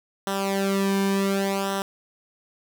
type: tone with flanger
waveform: sawtooth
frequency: 196 Hz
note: G3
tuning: in tune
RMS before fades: -24 dBFS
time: 0.27-1.82 s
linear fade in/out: 0 ms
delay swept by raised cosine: 0.43 to 1.53 ms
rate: 0.68 Hz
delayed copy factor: -0.8
effects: none